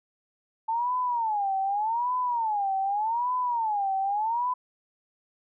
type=tone with vibrato; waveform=sine; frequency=880 Hz; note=A5; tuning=in tune; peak=-24 dBFS; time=0.68-4.54 s; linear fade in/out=10 ms; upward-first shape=sine; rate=0.84 Hz; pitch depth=230 cents each way; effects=none